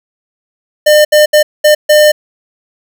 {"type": "tone bursts at uneven times", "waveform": "square", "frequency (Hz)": 603, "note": "D5", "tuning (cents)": 46, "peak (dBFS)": -4, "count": 5, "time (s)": [[0.86, 1.05], [1.12, 1.26], [1.33, 1.43], [1.64, 1.75], [1.89, 2.12]], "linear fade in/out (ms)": 10, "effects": []}